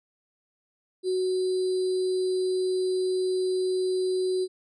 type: tone with sample-and-hold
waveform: sine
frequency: 370.9 Hz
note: F#4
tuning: 4 cents sharp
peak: -23 dBFS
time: 1.03-4.48 s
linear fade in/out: 50 ms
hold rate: 4410 Hz
effects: resampled to 22050 Hz